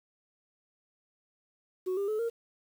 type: tone with pitch steps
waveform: sine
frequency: 370 / 398.9 / 430 / 463.5 Hz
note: F#4 / G4 / A4 / A#4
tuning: 0 / +30 / -40 / -10 cents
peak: -26 dBFS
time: 1.86-2.3 s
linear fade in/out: 20 ms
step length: 110 ms
effects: tanh soft clip ceiling -27 dBFS + 9-bit